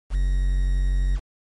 triangle tone with quantisation, 46.06 Hz, F#1, 7 cents flat, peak -16 dBFS, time 0.1-1.2 s, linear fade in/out 50 ms, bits 7, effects MP3 48 kbps

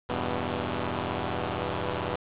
5% pulse chord, E minor, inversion none, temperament equal, 82.41 / 98 / 123.47 Hz, E2 / G2 / B2, 0 / 0 / 0 cents, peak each -22 dBFS, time 0.09-2.16 s, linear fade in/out 5 ms, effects resampled to 8000 Hz + 7-bit

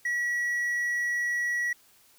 triangle tone, 1929 Hz, B6, 41 cents flat, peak -24 dBFS, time 0.05-1.73 s, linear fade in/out 5 ms, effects white hiss -60 dBFS RMS until 2.18 s

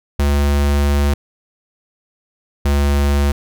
square tone pair in turn, 71.5 / 71.13 Hz, D2 / C#2, -46 / +45 cents, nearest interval unison, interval 9 cents, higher first, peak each -13 dBFS, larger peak neither, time 0.19-1.14 / 2.65-3.32 s, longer first, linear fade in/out 5 ms, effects none

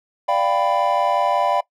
triangle chord, G dominant seventh, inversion second, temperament equal with one note detuned, 587.3 / 698.5 / 784 / 992.9 Hz, D5 / F5 / G5 / B5, 0 / 0 / 0 / +9 cents, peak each -20 dBFS, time 0.28-1.61 s, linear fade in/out 10 ms, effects noise-tail reverb RT60 0.1 s tail -20 dB re dry

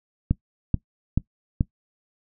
click train, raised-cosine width 5 ms, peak -7 dBFS, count 4, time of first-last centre 0.31-1.609 s, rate 2.31 Hz, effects noise-tail reverb RT60 0.1 s tail -20 dB re dry

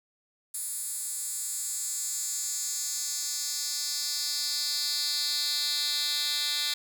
10% pulse tone with high-pass filter sweep, 293.7 Hz, D4, in tune, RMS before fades -31 dBFS, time 0.54-6.74 s, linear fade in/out 5 ms, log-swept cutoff 9500 to 3400 Hz, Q 2.8, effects none

